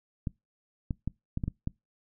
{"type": "clicks", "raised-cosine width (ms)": 5, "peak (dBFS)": -18, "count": 7, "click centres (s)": [0.272, 0.908, 1.076, 1.374, 1.438, 1.48, 1.674], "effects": ["noise-tail reverb RT60 0.2 s tail -24 dB re dry"]}